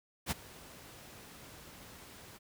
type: noise with ADSR envelope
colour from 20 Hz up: pink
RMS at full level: -32 dBFS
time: 0.26-2.39 s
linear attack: 53 ms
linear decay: 19 ms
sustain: -20 dB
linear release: 28 ms
effects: high-pass 60 Hz 12 dB/octave